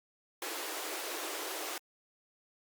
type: high-pass noise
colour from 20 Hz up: pink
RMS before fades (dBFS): -39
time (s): 0.42-1.78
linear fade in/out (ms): 2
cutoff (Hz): 300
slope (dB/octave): 96
effects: Opus 48 kbps